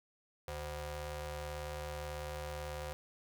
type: ring-modulated tone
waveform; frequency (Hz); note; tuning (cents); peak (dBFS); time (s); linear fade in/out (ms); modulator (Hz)
sawtooth; 223.4; A3; +27; -33; 0.48-2.93; 0; 296
effects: none